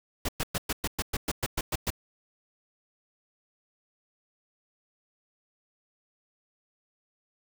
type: noise bursts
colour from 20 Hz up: pink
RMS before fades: -29 dBFS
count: 12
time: 0.25-1.904 s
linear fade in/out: 5 ms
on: 37 ms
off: 110 ms
effects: none